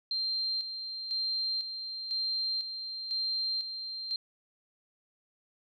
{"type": "tone with tremolo", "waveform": "sine", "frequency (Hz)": 4163, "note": "C8", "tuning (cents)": -10, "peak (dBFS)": -29, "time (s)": [0.11, 4.16], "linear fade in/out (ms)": 2, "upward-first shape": "square", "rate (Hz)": 1, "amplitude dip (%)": 55, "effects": []}